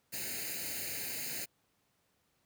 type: noise with comb filter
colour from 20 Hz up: white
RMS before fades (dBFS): -39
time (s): 0.12-1.46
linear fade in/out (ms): 20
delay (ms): 0.44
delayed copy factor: +0.85
effects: pink hiss -75 dBFS RMS until 2.45 s + high-pass 80 Hz 12 dB/octave